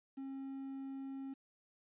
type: tone with quantisation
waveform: triangle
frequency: 270.1 Hz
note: C#4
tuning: 45 cents flat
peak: -40 dBFS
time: 0.17-1.34 s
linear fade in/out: 10 ms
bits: 11
effects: resampled to 8000 Hz